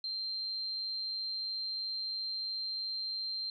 sine tone with amplitude modulation, 4153 Hz, C8, 14 cents flat, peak -33 dBFS, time 0.04-3.5 s, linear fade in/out 2 ms, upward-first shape sine, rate 103 Hz, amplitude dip 30%, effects none

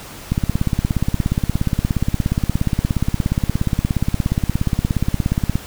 click train, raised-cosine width 5 ms, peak -4 dBFS, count 90, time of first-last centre 0.32-5.555 s, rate 17 Hz, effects pink hiss -36 dBFS RMS until 5.66 s

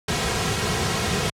pink noise with comb filter, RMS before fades -23 dBFS, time 0.08-1.3 s, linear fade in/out 5 ms, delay 3.4 ms, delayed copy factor -0.55, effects high-pass 60 Hz 12 dB/octave + low-pass 8000 Hz 12 dB/octave

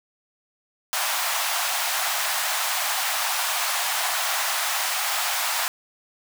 pink high-pass noise, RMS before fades -25 dBFS, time 0.93-5.68 s, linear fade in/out 0 ms, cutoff 680 Hz, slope 48 dB/octave, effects none

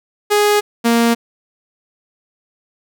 sawtooth tone pair in turn, 415.3 / 233.1 Hz, G#4 / A#3, 0 / 0 cents, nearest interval minor seventh, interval 1000 cents, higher first, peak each -7 dBFS, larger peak neither, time 0.3-0.61 / 0.84-1.15 s, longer neither, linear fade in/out 20 ms, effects none

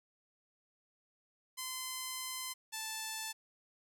5% pulse tone pair in turn, 1030 / 878.7 Hz, C6 / A5, -28 / -3 cents, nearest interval minor third, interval 275 cents, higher first, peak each -27 dBFS, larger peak neither, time 1.57-2.54 / 2.72-3.33 s, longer first, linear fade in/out 20 ms, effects none

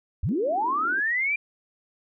sine linear sweep, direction up, 54.7 to 2400 Hz, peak -22 dBFS, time 0.23-1.36 s, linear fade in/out 5 ms
white band-pass noise, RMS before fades -40 dBFS, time 0.29-1 s, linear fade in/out 0 ms, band 260 to 380 Hz, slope 48 dB/octave
effects none

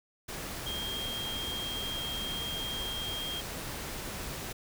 sine tone in noise, 3220 Hz, G7, 46 cents sharp, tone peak -35 dBFS, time 0.66-3.41 s, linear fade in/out 10 ms, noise pink, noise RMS -39 dBFS, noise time 0.28-4.53 s, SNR +1 dB, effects none

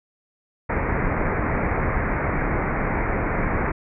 pink low-pass noise, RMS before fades -23 dBFS, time 0.69-3.72 s, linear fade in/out 10 ms, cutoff 2300 Hz, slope 96 dB/octave, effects none

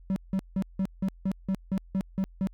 triangle tone bursts, 191.7 Hz, G3, 38 cents flat, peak -22 dBFS, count 11, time 0.1-2.471 s, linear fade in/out 0 ms, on 61 ms, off 170 ms, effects added 43 Hz sine -48 dBFS peak until 2.53 s

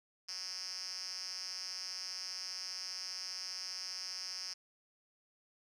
5% pulse tone with band-pass filter, 185 Hz, F#3, in tune, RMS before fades -43 dBFS, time 0.28-4.54 s, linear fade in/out 10 ms, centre 5200 Hz, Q 7.9, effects none

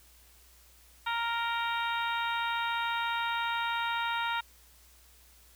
harmonic tone with a mistuned harmonic, 465.8 Hz, A#4, 1 cent flat, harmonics 2 / 3 / 4 / 5 / 6 / 7 / 8, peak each -32 / -34 / -40 / -40 / -42 / -45 / -40 dBFS, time 1.06-4.41 s, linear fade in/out 10 ms, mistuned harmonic 7, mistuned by -43 cents, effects added 60 Hz sine -60 dBFS peak until 5.55 s + white hiss -60 dBFS RMS until 5.55 s

